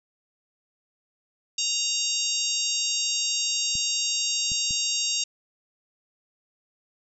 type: harmonic tone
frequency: 932.3 Hz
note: A#5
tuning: in tune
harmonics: 3 / 4 / 5 / 6 / 7 / 8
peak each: -31 / -31 / -31 / -31 / -31 / -31 dBFS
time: 1.58-5.24 s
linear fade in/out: 5 ms
type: clicks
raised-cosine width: 5 ms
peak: -27 dBFS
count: 3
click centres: 3.754 / 4.518 / 4.708 s
effects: none